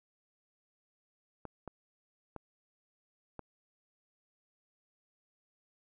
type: clicks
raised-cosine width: 1 ms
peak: -28 dBFS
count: 4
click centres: 1.453 / 1.677 / 2.363 / 3.393 s
effects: none